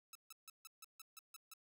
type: tone bursts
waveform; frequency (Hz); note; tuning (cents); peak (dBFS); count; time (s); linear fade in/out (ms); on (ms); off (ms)
5% pulse; 1309; E6; -13; -40; 9; 0.13-1.537; 2; 23; 150
effects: none